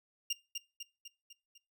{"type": "tone with echo", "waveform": "25% pulse", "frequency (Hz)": 2806, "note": "F7", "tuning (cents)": 8, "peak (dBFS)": -27, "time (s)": [0.3, 0.33], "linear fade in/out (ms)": 5, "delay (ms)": 250, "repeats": 5, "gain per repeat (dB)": -5, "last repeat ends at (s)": 1.58, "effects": ["noise-tail reverb RT60 0.3 s tail -21 dB re dry"]}